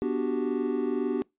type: chord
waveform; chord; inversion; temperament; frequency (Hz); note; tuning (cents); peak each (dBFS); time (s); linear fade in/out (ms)
triangle; G major seventh; first; equal; 246.9 / 293.7 / 370 / 392; B3 / D4 / F#4 / G4; 0 / 0 / 0 / 0; -29; 0.02-1.22; 0
effects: noise-tail reverb RT60 0.2 s tail -25 dB re dry + resampled to 8000 Hz